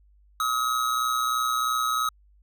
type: tone with amplitude modulation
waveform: square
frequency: 1275 Hz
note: D#6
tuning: 42 cents sharp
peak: -21 dBFS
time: 0.4-2.09 s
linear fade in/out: 2 ms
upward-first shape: sine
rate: 123 Hz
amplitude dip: 60%
effects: added 50 Hz sine -55 dBFS peak until 2.42 s